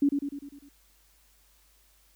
sine tone with echo, 283.4 Hz, C#4, 38 cents sharp, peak -19 dBFS, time 0.02-0.09 s, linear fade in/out 5 ms, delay 100 ms, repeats 6, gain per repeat -5 dB, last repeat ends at 0.69 s, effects added 50 Hz sine -64 dBFS peak until 2.15 s + white hiss -64 dBFS RMS until 2.15 s

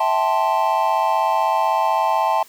triangle chord, A minor seventh, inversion second, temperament equal with one note detuned, 653.2 / 784 / 880 / 1046.5 Hz, E5 / G5 / A5 / C6, -16 / 0 / 0 / 0 cents, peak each -21 / -21 / -17 / -21 dBFS, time 0-2.43 s, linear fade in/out 5 ms, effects white hiss -48 dBFS RMS until 2.48 s + high-pass 100 Hz 12 dB/octave

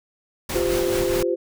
pink noise with tremolo, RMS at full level -27 dBFS, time 0.49-1.23 s, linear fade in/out 5 ms, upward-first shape sine, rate 4.7 Hz, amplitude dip 35%
sine chord, F suspended second, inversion none, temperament equal with one note detuned, 349.2 / 392 / 514.3 Hz, F4 / G4 / C5, 0 / 0 / -30 cents, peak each -23 / -25 / -24 dBFS, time 0.54-1.36 s, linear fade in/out 20 ms
effects none

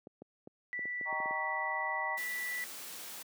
clicks, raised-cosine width 2 ms, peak -33 dBFS, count 10, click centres 0.071 / 0.22 / 0.474 / 0.792 / 0.855 / 1.012 / 1.127 / 1.202 / 1.258 / 1.309 s
sine tone, 1967 Hz, B6, 7 cents flat, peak -35 dBFS, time 0.73-2.64 s, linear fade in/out 0 ms
sine chord, Eb dominant seventh, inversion none, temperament just, 622.3 / 777.8 / 933.4 / 1120.1 Hz, Eb5 / G5 / Bb5 / Db6, 0 / -14 / +2 / +18 cents, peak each -43 / -40 / -38 / -41 dBFS, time 1.05-2.19 s, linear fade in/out 50 ms
white noise, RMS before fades -45 dBFS, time 2.17-3.23 s, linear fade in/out 10 ms
effects high-pass 200 Hz 12 dB/octave

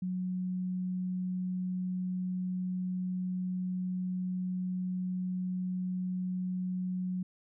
sine tone, 183.2 Hz, F#3, 17 cents flat, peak -31 dBFS, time 0.02-7.23 s, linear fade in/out 5 ms, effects none

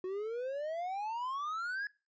triangle exponential sweep, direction up, 363.3 to 1696 Hz, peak -33 dBFS, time 0.04-1.87 s, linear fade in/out 2 ms, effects noise-tail reverb RT60 0.3 s tail -22 dB re dry + resampled to 16000 Hz

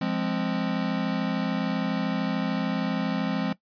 square chord, F minor, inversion none, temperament equal, 174.61 / 207.7 / 261.6 Hz, F3 / Ab3 / C4, 0 / 0 / 0 cents, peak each -30 dBFS, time 0.01-3.53 s, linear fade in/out 5 ms, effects noise-tail reverb RT60 0.1 s tail -18 dB re dry + resampled to 11025 Hz

